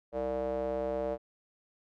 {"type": "tone with band-pass filter", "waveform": "square", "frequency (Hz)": 64.9, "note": "C2", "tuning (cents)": -13, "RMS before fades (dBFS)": -33, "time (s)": [0.12, 1.18], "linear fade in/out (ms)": 50, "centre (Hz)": 550, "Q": 5.4, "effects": []}